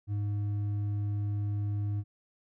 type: tone with hard clipping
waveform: sine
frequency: 102.7 Hz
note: G#2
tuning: 19 cents flat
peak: -30 dBFS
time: 0.07-2.04 s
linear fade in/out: 50 ms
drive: 4 dB
effects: none